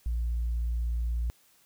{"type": "tone", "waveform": "sine", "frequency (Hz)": 58.27, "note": "A#1", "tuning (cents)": 0, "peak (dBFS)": -25, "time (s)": [0.06, 1.3], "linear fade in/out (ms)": 0, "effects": ["tanh soft clip ceiling -24 dBFS", "white hiss -63 dBFS RMS until 1.65 s"]}